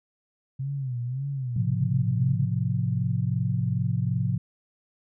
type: tone with vibrato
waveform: sine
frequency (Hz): 130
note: C3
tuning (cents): -11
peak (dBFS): -27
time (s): 0.59-2.51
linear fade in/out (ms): 10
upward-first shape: sine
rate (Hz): 1.8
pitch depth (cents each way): 140
type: chord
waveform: sine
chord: F major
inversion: first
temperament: equal with one note detuned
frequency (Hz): 108.17 / 130.81 / 174.61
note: A2 / C3 / F3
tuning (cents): -29 / 0 / 0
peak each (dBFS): -27 / -26 / -29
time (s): 1.56-4.38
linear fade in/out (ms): 5
effects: none